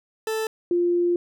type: tone pair in turn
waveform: 40% pulse / sine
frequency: 440 / 349.2 Hz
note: A4 / F4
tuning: 0 / 0 cents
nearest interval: major third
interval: 400 cents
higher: first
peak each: -23 / -18 dBFS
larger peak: second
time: 0.27-0.47 / 0.71-1.16 s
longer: second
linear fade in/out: 2 ms
effects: none